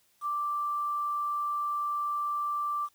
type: tone with quantisation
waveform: sine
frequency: 1174.7 Hz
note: D6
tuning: in tune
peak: -28 dBFS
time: 0.21-2.89 s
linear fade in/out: 50 ms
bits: 9
effects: white hiss -68 dBFS RMS until 2.94 s